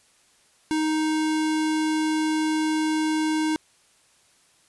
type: tone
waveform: square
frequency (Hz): 311.8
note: D#4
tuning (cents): +4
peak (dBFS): -22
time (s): 0.71-3.56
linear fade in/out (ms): 0
effects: white hiss -60 dBFS RMS until 4.68 s + resampled to 24000 Hz